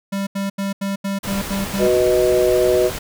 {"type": "tone bursts", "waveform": "square", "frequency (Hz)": 197.2, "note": "G3", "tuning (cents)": 11, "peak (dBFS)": -21, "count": 8, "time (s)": [0.12, 1.88], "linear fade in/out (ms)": 10, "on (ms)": 150, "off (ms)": 80}
{"type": "noise", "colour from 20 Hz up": "pink", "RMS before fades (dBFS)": -28, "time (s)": [1.23, 2.99], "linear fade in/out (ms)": 10}
{"type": "chord", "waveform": "sine", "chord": "B major", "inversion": "second", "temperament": "equal", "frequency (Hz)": [370, 493.9, 622.3], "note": ["F#4", "B4", "D#5"], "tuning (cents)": [0, 0, 0], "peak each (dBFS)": [-16, -18, -18], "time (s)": [1.78, 2.91], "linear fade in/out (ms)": 50}
{"effects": []}